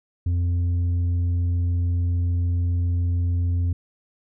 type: tone with tanh clipping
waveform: sine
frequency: 87.31 Hz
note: F2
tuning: in tune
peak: -20 dBFS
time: 0.26-3.73 s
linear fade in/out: 5 ms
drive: 4 dB
effects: none